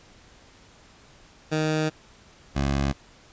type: tone pair in turn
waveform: 15% pulse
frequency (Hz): 155.56 / 69.29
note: D#3 / C#2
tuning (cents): 0 / 0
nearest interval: octave + major second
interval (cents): 1400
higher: first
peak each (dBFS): -16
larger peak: neither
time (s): 1.51-1.9 / 2.55-2.93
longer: first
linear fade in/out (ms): 20
effects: pink hiss -53 dBFS RMS until 3.32 s + resampled to 16000 Hz